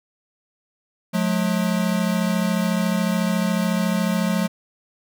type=tone pair together; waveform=square; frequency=179.8 / 213.8 Hz; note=F#3 / A3; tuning=-49 / -49 cents; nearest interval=minor third; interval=300 cents; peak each=-22 / -23 dBFS; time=1.13-4.48 s; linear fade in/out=20 ms; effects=none